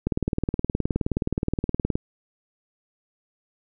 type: click train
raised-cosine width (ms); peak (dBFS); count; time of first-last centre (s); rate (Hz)
3; -10; 37; 0.07-1.955; 19.1
effects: none